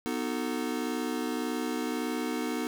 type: chord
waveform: square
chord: B dominant seventh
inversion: none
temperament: just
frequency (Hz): 246.9 / 308.7 / 370.4 / 444.5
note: B3 / D#4 / F#4 / A4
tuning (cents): 0 / -14 / +2 / +18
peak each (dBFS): -34 / -35 / -40 / -38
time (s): 0.06-2.67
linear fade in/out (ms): 0
effects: none